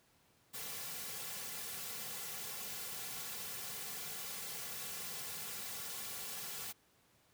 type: noise with comb filter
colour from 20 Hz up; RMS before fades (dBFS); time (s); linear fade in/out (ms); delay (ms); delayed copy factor
white; -44; 0.53-6.73; 20; 3.2; -0.9
effects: pink hiss -70 dBFS RMS until 7.33 s + high-pass 80 Hz 12 dB/octave